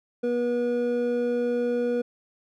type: tone pair together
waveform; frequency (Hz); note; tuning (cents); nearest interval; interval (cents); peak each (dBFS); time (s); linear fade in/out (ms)
triangle; 241.8 / 483.7; B3 / B4; -36 / -36; octave; 1200; -26 / -22; 0.23-2.02; 10
effects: none